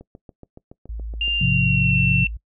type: click train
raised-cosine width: 2 ms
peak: -27 dBFS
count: 10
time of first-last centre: 0.01-1.279 s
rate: 7.09 Hz
type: tone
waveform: sine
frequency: 55 Hz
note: A1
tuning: in tune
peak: -27 dBFS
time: 0.89-2.37 s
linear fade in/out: 5 ms
type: tone with pitch glide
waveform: sine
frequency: 2794 to 2700 Hz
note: F7 to E7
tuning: 0 to +41 cents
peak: -19 dBFS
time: 1.21-2.27 s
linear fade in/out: 2 ms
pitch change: -59 cents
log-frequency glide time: 1.35-1.99 s
type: chord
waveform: sine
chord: F minor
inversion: first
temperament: equal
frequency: 103.83 / 130.81 / 174.61 Hz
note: Ab2 / C3 / F3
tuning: 0 / 0 / 0 cents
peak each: -24 / -20 / -22 dBFS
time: 1.41-2.25 s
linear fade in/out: 5 ms
effects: noise-tail reverb RT60 0.1 s tail -21 dB re dry